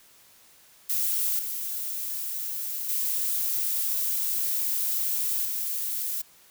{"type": "noise with level steps", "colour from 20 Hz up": "violet", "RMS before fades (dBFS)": [-26, -32, -27, -30], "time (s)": [0.89, 6.22], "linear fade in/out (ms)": 10, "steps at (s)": [1.39, 2.89, 5.45], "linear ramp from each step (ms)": 2, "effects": ["white hiss -56 dBFS RMS until 6.5 s"]}